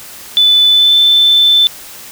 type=tone with pitch glide; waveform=sine; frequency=3496 to 3530 Hz; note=A7 to A7; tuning=-12 to +5 cents; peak=-5 dBFS; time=0.37-1.67 s; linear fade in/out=0 ms; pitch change=+17 cents; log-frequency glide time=0.69-0.98 s; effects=white hiss -32 dBFS RMS until 2.11 s